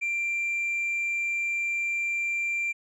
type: tone with tanh clipping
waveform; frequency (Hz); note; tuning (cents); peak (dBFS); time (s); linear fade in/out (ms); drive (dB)
triangle; 2366; D7; +12; -26; 0.01-2.73; 20; 6
effects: none